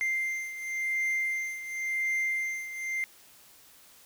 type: beating tone pair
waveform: triangle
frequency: 2093 / 2093.93 Hz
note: C7 / C7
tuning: 0 / +1 cents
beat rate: 0.93 Hz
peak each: -28 / -33 dBFS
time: 0.01-3.04 s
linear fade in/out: 0 ms
effects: white hiss -56 dBFS RMS until 4.05 s